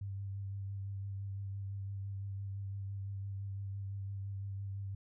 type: tone with vibrato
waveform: sine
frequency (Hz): 98.5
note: G2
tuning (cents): +9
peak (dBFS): -38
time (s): 0.01-4.95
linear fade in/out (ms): 5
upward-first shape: sine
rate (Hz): 5.9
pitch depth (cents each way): 20
effects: none